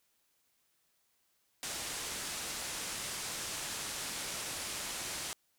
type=low-pass noise; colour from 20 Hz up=white; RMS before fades=-40 dBFS; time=1.63-5.33 s; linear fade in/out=0 ms; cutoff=9900 Hz; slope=24 dB/octave; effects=white hiss -75 dBFS RMS until 5.58 s